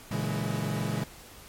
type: chord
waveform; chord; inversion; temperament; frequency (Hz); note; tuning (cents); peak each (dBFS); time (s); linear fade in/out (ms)
40% pulse; A# half-diminished seventh; none; equal with one note detuned; 116.54 / 141.91 / 164.81 / 207.7; A#2 / C#3 / E3 / G#3; 0 / +41 / 0 / 0; -33; 0.11-1.04; 5
effects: pink hiss -49 dBFS RMS until 1.48 s + MP3 64 kbps